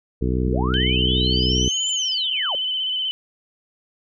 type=harmonic tone; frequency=62.7 Hz; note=B1; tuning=27 cents sharp; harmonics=1 / 2 / 3 / 4 / 5 / 6 / 7; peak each=-22 / -25 / -27 / -28 / -29 / -30 / -30 dBFS; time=0.21-1.69 s; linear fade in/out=10 ms
type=linear two-way sweep; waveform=sine; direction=up then down; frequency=43.15 to 7300 to 499.3 Hz; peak=-26 dBFS; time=0.45-2.55 s; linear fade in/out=0 ms; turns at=1.9 s
type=tone with vibrato; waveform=sine; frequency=3037 Hz; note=F#7; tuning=44 cents sharp; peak=-21 dBFS; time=0.74-3.11 s; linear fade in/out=0 ms; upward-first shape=square; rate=16 Hz; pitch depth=26 cents each way
effects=none